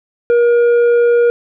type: tone with tanh clipping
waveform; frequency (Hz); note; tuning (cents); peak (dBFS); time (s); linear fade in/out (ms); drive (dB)
triangle; 475.5; A#4; +34; -9; 0.3-1.3; 0; 10
effects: none